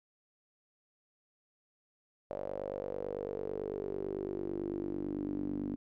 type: tone with band-pass filter sweep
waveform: sawtooth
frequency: 49 Hz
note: G1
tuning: in tune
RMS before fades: -38 dBFS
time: 2.3-5.76 s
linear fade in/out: 10 ms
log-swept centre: 580 to 270 Hz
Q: 6.5
effects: none